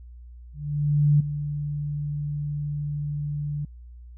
sine tone with ADSR envelope, 146.83 Hz, D3, in tune, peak -14 dBFS, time 0.53-3.65 s, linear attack 670 ms, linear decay 7 ms, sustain -12 dB, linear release 4 ms, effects added 60 Hz sine -41 dBFS peak until 4.17 s

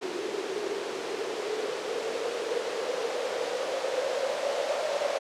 blue noise with band-pass filter sweep, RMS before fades -31 dBFS, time 0.01-5.19 s, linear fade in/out 20 ms, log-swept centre 380 to 580 Hz, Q 8.1, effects low-pass 6000 Hz 12 dB/octave

